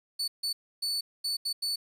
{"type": "tone bursts at uneven times", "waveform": "40% pulse", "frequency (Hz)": 4478, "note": "C#8", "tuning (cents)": 17, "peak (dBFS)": -27, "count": 6, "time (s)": [[0.19, 0.28], [0.43, 0.53], [0.82, 1.01], [1.24, 1.37], [1.45, 1.53], [1.62, 1.76]], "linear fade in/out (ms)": 10, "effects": ["resampled to 32000 Hz", "10-bit"]}